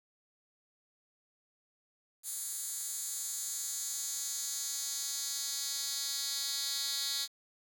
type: tone with high-pass filter sweep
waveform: 10% pulse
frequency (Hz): 277.2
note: C#4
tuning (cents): 0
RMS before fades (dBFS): -37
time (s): 2.23-7.28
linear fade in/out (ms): 50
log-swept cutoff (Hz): 8600 to 4200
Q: 2
effects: 9-bit

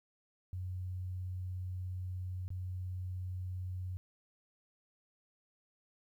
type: tone with dropouts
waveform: sine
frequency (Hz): 91.7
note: F#2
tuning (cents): -15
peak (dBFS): -37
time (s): 0.53-3.97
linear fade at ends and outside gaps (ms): 0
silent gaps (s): 2.48-2.504
effects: 12-bit

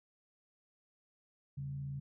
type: tone with frequency modulation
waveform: sine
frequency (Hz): 138.59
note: C#3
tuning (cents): 0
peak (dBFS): -38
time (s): 1.57-2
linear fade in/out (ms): 10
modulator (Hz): 56.8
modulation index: 0.34
effects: none

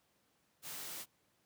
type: noise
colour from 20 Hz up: white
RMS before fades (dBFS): -45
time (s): 0.62-1.06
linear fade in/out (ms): 50
effects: pink hiss -75 dBFS RMS until 1.45 s + high-pass 100 Hz 12 dB/octave

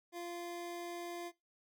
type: tone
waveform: 25% pulse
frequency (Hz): 346.4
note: F4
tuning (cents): -14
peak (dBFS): -38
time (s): 0.12-1.32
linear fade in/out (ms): 50
effects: noise-tail reverb RT60 0.2 s tail -19 dB re dry

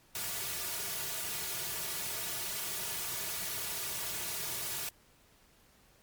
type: noise with comb filter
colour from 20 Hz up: white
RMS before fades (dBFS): -37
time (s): 0.15-4.89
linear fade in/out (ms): 2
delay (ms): 3.8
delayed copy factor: -1
effects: pink hiss -64 dBFS RMS until 6.02 s + MP3 96 kbps

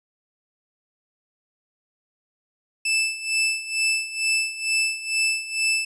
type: tone with tremolo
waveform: sawtooth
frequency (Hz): 2637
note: E7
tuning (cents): 0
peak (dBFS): -15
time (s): 2.85-5.85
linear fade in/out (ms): 5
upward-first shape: sine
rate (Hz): 2.2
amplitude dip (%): 80
effects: resampled to 24000 Hz

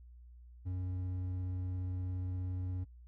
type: tone with hard clipping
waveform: sine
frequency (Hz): 91.7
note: F#2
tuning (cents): -15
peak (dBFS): -37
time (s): 0.65-2.85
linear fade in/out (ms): 20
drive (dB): 6
effects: noise-tail reverb RT60 0.1 s tail -20 dB re dry + added 60 Hz sine -52 dBFS peak until 3.07 s

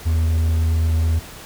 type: tone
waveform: triangle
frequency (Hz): 81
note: E2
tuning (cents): -30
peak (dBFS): -13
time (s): 0.05-1.2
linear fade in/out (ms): 20
effects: pink hiss -38 dBFS RMS until 1.45 s

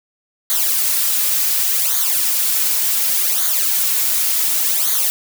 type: noise with flanger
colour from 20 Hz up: blue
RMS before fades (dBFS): -17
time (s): 0.5-5.1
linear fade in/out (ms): 0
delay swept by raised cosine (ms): 0.37 to 4.47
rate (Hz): 0.68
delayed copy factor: -0.75
effects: none

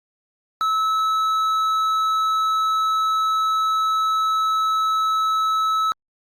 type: tone with hard clipping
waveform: sine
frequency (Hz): 1300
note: E6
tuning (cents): -24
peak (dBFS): -19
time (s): 0.61-5.92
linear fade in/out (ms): 0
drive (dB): 6
effects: Opus 48 kbps

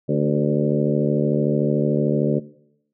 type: harmonic tone with a mistuned harmonic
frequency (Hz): 73.42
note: D2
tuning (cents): 0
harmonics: 2 / 3 / 4 / 5 / 6 / 7 / 8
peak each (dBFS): -22 / -24 / -25 / -26 / -27 / -27 / -28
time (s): 0.08-2.4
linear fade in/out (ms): 20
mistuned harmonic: 5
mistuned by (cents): +37
effects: noise-tail reverb RT60 0.8 s tail -20 dB re dry

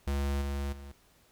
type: tone with level steps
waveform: square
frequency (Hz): 70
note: C#2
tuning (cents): +18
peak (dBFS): -29 / -32 / -44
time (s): 0.07-0.92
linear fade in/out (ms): 5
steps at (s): 0.41 / 0.72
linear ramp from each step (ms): 10
effects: pink hiss -64 dBFS RMS until 1.31 s

